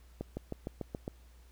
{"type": "accelerating click train", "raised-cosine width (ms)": 2, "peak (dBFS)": -23, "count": 7, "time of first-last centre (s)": [0.21, 1.079], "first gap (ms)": 160, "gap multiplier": 0.96, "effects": ["added 60 Hz sine -55 dBFS peak until 1.51 s", "pink hiss -66 dBFS RMS until 1.51 s"]}